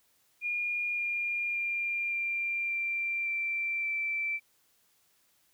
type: tone with pitch steps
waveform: sine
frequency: 2424 / 2409 / 2393 / 2378 / 2363 / 2348 / 2333 Hz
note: D#7 / D7 / D7 / D7 / D7 / D7 / D7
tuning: -46 / +43 / +32 / +21 / +10 / -1 / -12 cents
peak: -29 dBFS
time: 0.41-4.4 s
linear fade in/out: 50 ms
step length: 570 ms
effects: white hiss -69 dBFS RMS until 5.53 s

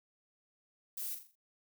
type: noise with echo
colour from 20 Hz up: violet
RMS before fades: -40 dBFS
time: 0.97-1.15 s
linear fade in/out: 5 ms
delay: 41 ms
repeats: 5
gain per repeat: -7 dB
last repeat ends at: 1.355 s
effects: none

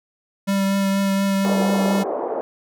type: tone with vibrato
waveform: square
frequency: 196 Hz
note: G3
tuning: in tune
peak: -18 dBFS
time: 0.47-2.04 s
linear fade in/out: 20 ms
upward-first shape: triangle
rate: 4.2 Hz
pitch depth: 15 cents each way
type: band-pass noise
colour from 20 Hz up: pink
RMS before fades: -25 dBFS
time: 1.45-2.41 s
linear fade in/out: 0 ms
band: 380 to 810 Hz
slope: 24 dB/octave
effects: none

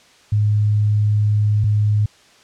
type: tone pair in turn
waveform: sine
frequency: 105 / 105 Hz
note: G#2 / G#2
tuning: +19 / +19 cents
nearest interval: unison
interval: 0 cents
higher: neither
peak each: -13 dBFS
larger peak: neither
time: 0.32-1.64 / 1.64-2.06 s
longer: first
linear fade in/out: 5 ms
effects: white hiss -50 dBFS RMS until 2.43 s + low-pass 6000 Hz 12 dB/octave

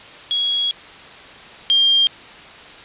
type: tone pair in turn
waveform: sine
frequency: 3322 / 3200 Hz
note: G#7 / G7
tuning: 0 / +35 cents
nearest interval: minor second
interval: 65 cents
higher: first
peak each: -16 / -11 dBFS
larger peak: second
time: 0.31-0.71 / 1.7-2.07 s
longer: first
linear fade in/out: 0 ms
effects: white hiss -39 dBFS RMS until 2.84 s + resampled to 8000 Hz

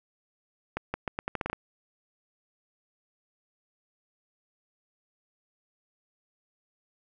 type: accelerating click train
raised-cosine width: 0.5 ms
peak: -15 dBFS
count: 10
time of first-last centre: 0.77-1.53 s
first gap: 170 ms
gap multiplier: 0.81
effects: none

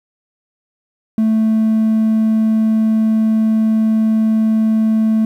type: tone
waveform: triangle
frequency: 220 Hz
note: A3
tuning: in tune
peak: -8 dBFS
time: 1.18-5.25 s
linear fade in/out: 2 ms
effects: tanh soft clip ceiling -5 dBFS + 8-bit

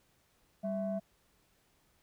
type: tone pair together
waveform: sine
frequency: 196.28 / 659.3 Hz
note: G3 / E5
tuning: +2 / 0 cents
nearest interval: octave + major sixth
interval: 2098 cents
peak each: -34 / -34 dBFS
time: 0.63-1 s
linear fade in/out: 20 ms
effects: tanh soft clip ceiling -27 dBFS + pink hiss -71 dBFS RMS until 2.02 s

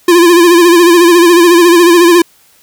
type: tone with vibrato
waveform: square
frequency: 345 Hz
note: F4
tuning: 21 cents flat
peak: -3 dBFS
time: 0.08-2.22 s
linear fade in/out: 5 ms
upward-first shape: sine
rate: 14 Hz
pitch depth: 64 cents each way
effects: white hiss -47 dBFS RMS until 2.62 s

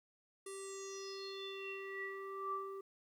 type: tone with low-pass filter sweep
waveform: square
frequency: 390 Hz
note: G4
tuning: 9 cents flat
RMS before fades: -45 dBFS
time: 0.46-2.81 s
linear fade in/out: 5 ms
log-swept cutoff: 9800 to 870 Hz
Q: 8.9
effects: 12-bit

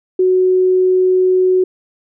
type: tone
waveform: sine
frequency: 370 Hz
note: F#4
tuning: in tune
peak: -9 dBFS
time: 0.19-1.64 s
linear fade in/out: 5 ms
effects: none

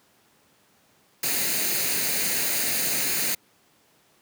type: noise with comb filter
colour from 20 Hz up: white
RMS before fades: -25 dBFS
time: 1.23-3.35 s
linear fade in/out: 5 ms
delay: 0.45 ms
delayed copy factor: +0.55
effects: pink hiss -61 dBFS RMS until 4.21 s + high-pass 150 Hz 12 dB/octave

